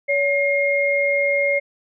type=tone pair together; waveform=sine; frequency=565.5 / 2135 Hz; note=C#5 / C7; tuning=+34 / +34 cents; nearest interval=octave + major seventh; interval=2300 cents; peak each=-19 dBFS; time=0.08-1.6 s; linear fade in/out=20 ms; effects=none